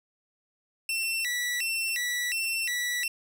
sawtooth tone with vibrato, 2294 Hz, D7, 41 cents flat, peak -24 dBFS, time 0.89-3.08 s, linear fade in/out 2 ms, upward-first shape square, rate 1.4 Hz, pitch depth 280 cents each way, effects none

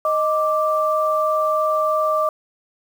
sine tone pair together, 622.3 / 1174.7 Hz, D#5 / D6, 0 / 0 cents, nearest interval major seventh, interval 1100 cents, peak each -19 dBFS, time 0.05-2.29 s, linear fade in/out 2 ms, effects 7-bit

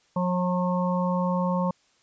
harmonic tone, 180 Hz, F#3, 47 cents flat, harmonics 1 / 3 / 5 / 6, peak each -24 / -29 / -31 / -32 dBFS, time 0.16-1.71 s, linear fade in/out 5 ms, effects white hiss -64 dBFS RMS until 2.02 s + resampled to 16000 Hz

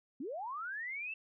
sine linear sweep, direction up, 231.6 to 2693 Hz, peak -38 dBFS, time 0.2-1.14 s, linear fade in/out 5 ms, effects none

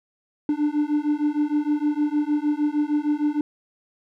triangle beating tone pair, 293.7 / 300.2 Hz, D4 / D4, 0 / +38 cents, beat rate 6.5 Hz, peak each -21 dBFS, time 0.49-3.41 s, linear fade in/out 2 ms, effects none

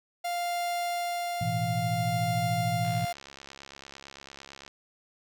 45% pulse tone with tremolo, 698.5 Hz, F5, in tune, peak -28 dBFS, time 0.24-3.13 s, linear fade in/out 10 ms, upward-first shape sine, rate 0.57 Hz, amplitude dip 25%
sine chord, A suspended second, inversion none, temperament equal with one note detuned, 110 / 123.47 / 166.92 Hz, A2 / B2 / E3, 0 / 0 / +22 cents, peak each -32 dBFS, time 1.41-3.05 s, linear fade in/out 5 ms
click train, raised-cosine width 0.2 ms, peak -27 dBFS, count 127, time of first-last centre 2.85-4.679 s, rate 68.9 Hz
effects none

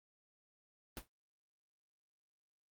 pink noise with exponential decay, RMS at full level -41 dBFS, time 0.97-1.08 s, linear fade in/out 1 ms, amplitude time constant 22 ms, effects Opus 32 kbps

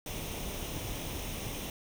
pink noise with comb filter, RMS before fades -38 dBFS, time 0.06-1.7 s, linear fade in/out 2 ms, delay 0.33 ms, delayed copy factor +0.55, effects none

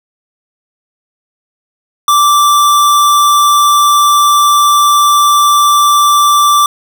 square tone, 1171 Hz, D6, 5 cents flat, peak -6 dBFS, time 2.08-6.66 s, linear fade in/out 2 ms, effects none

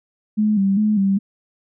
sine tone with vibrato, 203.9 Hz, G#3, 32 cents flat, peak -14 dBFS, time 0.37-1.19 s, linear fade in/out 20 ms, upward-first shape square, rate 2.5 Hz, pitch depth 74 cents each way, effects none

